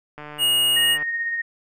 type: click train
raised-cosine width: 0.5 ms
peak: -22 dBFS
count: 127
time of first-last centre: 0.18-1.026 s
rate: 149 Hz
type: tone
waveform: square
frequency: 2867 Hz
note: F7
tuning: 45 cents sharp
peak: -17 dBFS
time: 0.38-0.98 s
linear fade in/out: 50 ms
type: tone with tremolo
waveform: sine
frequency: 1856 Hz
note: A#6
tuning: 8 cents flat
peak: -21 dBFS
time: 0.76-1.42 s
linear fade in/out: 10 ms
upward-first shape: sine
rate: 16 Hz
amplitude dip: 35%
effects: none